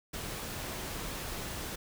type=tone in noise; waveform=sine; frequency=367.3 Hz; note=F#4; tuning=13 cents flat; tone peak=-46 dBFS; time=0.66-0.86 s; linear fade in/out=10 ms; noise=pink; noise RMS=-39 dBFS; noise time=0.13-1.76 s; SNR=-10 dB; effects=none